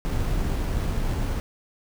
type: noise with sample-and-hold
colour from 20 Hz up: brown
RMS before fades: -25 dBFS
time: 0.05-1.4 s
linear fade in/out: 0 ms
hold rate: 7350 Hz
effects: none